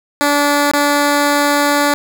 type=tone with dropouts; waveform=10% pulse; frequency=289 Hz; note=D4; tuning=28 cents flat; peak=-3 dBFS; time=0.21-1.94 s; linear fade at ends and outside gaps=0 ms; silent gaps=0.714-0.736 s; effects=none